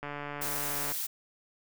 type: click train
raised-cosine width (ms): 0.5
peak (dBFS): -23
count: 130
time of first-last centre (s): 0.03-0.92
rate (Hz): 145
type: noise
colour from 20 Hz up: blue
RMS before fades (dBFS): -34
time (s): 0.41-1.07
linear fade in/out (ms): 10
effects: none